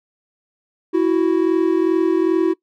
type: tone pair together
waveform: triangle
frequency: 329.1 / 371.6 Hz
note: E4 / F#4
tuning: -3 / +7 cents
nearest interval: major second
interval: 210 cents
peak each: -14 / -15 dBFS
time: 0.93-2.54 s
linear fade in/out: 20 ms
effects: noise-tail reverb RT60 0.1 s tail -20 dB re dry